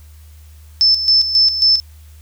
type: tone with tremolo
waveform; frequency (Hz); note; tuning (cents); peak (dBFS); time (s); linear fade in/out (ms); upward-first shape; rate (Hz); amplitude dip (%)
sine; 5274; E8; 0; -8; 0.81-1.8; 0; square; 3.7; 65
effects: added 76 Hz sine -38 dBFS peak until 2.21 s + white hiss -52 dBFS RMS until 2.21 s